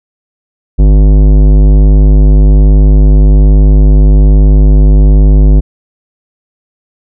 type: tone with tanh clipping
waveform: sine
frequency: 50.6 Hz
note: G#1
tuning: 44 cents flat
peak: -3 dBFS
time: 0.78-5.61 s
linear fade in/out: 20 ms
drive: 16 dB
effects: none